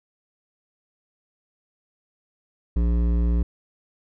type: tone with hard clipping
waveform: triangle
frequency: 58.27 Hz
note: A#1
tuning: in tune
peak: -20 dBFS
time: 2.76-3.43 s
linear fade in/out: 5 ms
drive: 16 dB
effects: none